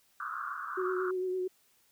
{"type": "band-pass noise", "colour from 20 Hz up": "pink", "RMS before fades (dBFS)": -38, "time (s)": [0.2, 1.11], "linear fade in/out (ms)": 2, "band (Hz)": [1100, 1500], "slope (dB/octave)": 96}
{"type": "tone with vibrato", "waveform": "sine", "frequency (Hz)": 369.5, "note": "F#4", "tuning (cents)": -2, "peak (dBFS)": -30, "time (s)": [0.77, 1.48], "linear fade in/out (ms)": 10, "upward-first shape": "sine", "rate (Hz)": 8.9, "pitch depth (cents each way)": 25}
{"effects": ["white hiss -68 dBFS RMS until 1.91 s"]}